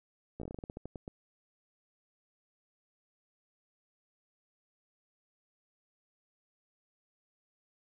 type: slowing click train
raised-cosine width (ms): 2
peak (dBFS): -28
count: 14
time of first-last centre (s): 0.4-1.079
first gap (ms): 15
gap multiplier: 1.19
effects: none